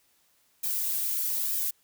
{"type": "noise with flanger", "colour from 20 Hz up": "violet", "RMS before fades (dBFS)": -29, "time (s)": [0.63, 1.71], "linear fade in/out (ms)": 10, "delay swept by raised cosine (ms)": [1.4, 3.2], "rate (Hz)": 1.1, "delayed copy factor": -0.85, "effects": ["white hiss -67 dBFS RMS until 1.83 s"]}